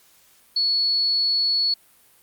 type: tone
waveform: sine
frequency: 4400 Hz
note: C#8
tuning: 14 cents flat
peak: -18 dBFS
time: 0.56-1.74 s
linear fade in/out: 5 ms
effects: white hiss -56 dBFS RMS until 2.22 s + Opus 48 kbps